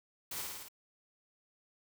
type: noise with echo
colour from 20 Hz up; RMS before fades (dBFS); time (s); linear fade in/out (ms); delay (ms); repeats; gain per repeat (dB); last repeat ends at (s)
white; -41; 0.31-0.42; 5; 53; 5; -2; 0.685
effects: none